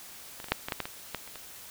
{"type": "clicks", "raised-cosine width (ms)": 0.3, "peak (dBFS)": [-24, -24, -27, -7, -17, -13, -14, -20, -16, -30, -26], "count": 11, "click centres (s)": [0.401, 0.443, 0.485, 0.52, 0.685, 0.722, 0.803, 0.855, 1.147, 1.276, 1.357], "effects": ["white hiss -47 dBFS RMS until 1.7 s"]}